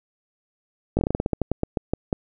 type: slowing click train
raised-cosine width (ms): 2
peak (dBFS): -8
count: 16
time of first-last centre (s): 0.97-2.128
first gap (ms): 19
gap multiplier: 1.18
effects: none